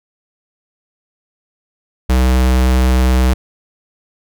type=tone; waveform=square; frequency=63.6 Hz; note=C2; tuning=48 cents flat; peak=-10 dBFS; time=2.09-3.34 s; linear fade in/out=10 ms; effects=none